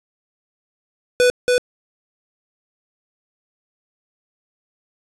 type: tone with echo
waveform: square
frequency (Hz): 495.2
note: B4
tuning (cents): +5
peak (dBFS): -12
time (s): 1.2-1.3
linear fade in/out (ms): 0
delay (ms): 280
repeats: 1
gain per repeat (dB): -2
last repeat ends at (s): 1.58
effects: resampled to 24000 Hz + 7-bit